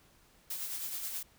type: noise with tremolo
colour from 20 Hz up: blue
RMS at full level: -37 dBFS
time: 0.5-1.23 s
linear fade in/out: 5 ms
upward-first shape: sine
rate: 9.4 Hz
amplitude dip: 40%
effects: pink hiss -64 dBFS RMS until 1.38 s